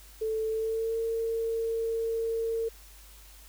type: tone with pitch glide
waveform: sine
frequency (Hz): 440 to 454.2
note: A4 to A#4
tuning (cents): 0 to -45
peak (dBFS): -27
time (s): 0.21-2.69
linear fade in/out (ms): 10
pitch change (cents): +55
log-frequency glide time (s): 0.48-0.98
effects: added 50 Hz sine -51 dBFS peak until 3.48 s + white hiss -54 dBFS RMS until 3.48 s